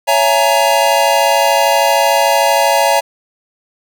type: chord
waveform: square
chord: A# half-diminished seventh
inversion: first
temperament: just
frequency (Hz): 559.4 / 671.3 / 839.1 / 932.3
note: C#5 / E5 / G#5 / A#5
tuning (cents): +16 / +31 / +18 / 0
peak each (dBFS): -16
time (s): 0.07-3.01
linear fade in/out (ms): 20
effects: none